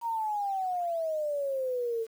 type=exponential sweep; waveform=sine; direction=down; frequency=944 to 443.6 Hz; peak=-28 dBFS; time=0.01-2.07 s; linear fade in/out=50 ms; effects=9-bit